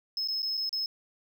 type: tone with dropouts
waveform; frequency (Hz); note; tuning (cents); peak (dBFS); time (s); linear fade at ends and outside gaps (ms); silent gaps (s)
sine; 5180; E8; -31; -26; 0.17-0.86; 2; 0.276-0.284 / 0.421-0.428 / 0.571-0.575 / 0.693-0.728
effects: tanh soft clip ceiling -27 dBFS